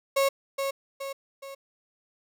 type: tone with echo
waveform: 35% pulse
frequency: 548 Hz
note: C#5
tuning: 20 cents flat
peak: -19 dBFS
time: 0.16-0.29 s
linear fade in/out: 10 ms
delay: 420 ms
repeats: 3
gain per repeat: -6 dB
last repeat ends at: 1.55 s
effects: none